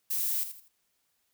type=noise with echo; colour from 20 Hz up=violet; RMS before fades=-30 dBFS; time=0.1-0.44 s; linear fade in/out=10 ms; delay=82 ms; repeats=3; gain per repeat=-10 dB; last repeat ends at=0.686 s; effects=white hiss -75 dBFS RMS until 1.33 s